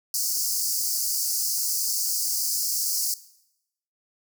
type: high-pass noise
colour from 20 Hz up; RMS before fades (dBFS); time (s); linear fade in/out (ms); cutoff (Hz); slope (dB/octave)
pink; -26; 0.14-3.14; 2; 4600; 96
effects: noise-tail reverb RT60 0.8 s tail -17 dB re dry